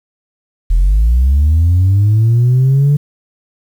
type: linear sweep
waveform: sine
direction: up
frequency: 39.37 to 146.83 Hz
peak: -5 dBFS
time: 0.7-2.97 s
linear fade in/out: 10 ms
effects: tanh soft clip ceiling -5 dBFS + 7-bit